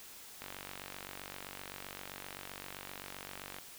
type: click train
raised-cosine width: 0.3 ms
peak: -27 dBFS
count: 152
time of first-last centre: 0.42-3.586 s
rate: 47.7 Hz
effects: white hiss -52 dBFS RMS until 3.78 s